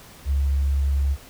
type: tone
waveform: sine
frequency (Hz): 69.3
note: C#2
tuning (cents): 0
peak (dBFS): -18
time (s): 0.25-1.17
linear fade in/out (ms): 50
effects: pink hiss -46 dBFS RMS until 1.29 s